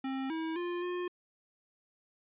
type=tone with pitch steps; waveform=square; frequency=266.4 / 322.4 / 350.5 / 356.4 Hz; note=C4 / E4 / F4 / F4; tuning=+31 / -38 / +6 / +35 cents; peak=-34 dBFS; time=0.04-1.08 s; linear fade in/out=5 ms; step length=260 ms; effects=resampled to 8000 Hz